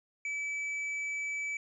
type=tone with hard clipping; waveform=sine; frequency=2300 Hz; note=D7; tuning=37 cents flat; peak=-34 dBFS; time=0.25-1.57 s; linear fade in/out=2 ms; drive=4 dB; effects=resampled to 24000 Hz